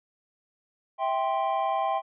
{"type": "chord", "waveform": "triangle", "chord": "C major", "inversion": "first", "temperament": "just", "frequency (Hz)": [654.1, 784.9, 1046.5], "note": ["E5", "G5", "C6"], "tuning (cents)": [-14, 2, 0], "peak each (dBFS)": [-28, -25, -28], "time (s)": [0.98, 2.02], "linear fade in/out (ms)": 50, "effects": ["resampled to 8000 Hz"]}